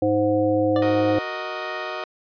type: harmonic tone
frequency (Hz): 104.4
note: G#2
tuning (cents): +10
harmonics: 1 / 3 / 5 / 7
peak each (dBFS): -28 / -21 / -20 / -28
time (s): 0.02-1.19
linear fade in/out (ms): 5
type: tone with exponential decay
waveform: 25% pulse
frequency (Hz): 587.3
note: D5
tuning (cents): 0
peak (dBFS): -19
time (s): 0.76-0.93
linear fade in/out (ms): 2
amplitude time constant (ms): 36
type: chord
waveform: 15% pulse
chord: D# minor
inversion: first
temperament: equal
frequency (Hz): 370 / 466.2 / 622.3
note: F#4 / A#4 / D#5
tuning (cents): 0 / 0 / 0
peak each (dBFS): -26 / -29 / -23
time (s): 0.82-2.04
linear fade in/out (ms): 2
effects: resampled to 11025 Hz